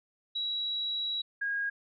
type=tone pair in turn; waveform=sine; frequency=3887 / 1634.3 Hz; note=B7 / G#6; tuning=-28 / -28 cents; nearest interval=octave + minor third; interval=1500 cents; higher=first; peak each=-30 / -29 dBFS; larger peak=second; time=0.35-1.22 / 1.41-1.7 s; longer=first; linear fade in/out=10 ms; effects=none